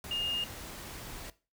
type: tone in noise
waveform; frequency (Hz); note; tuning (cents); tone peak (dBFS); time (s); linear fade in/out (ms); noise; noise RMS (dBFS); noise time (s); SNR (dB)
sine; 2833; F7; +24; -31; 0.11-0.44; 2; pink; -44; 0.04-1.3; +10
effects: noise-tail reverb RT60 0.3 s tail -17 dB re dry